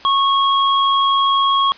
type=tone pair together; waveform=sine; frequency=1100 / 3296 Hz; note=C#6 / G#7; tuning=-14 / -14 cents; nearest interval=octave + perfect fifth; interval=1900 cents; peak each=-13 / -19 dBFS; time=0.05-1.72 s; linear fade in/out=0 ms; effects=white hiss -41 dBFS RMS until 1.77 s + resampled to 11025 Hz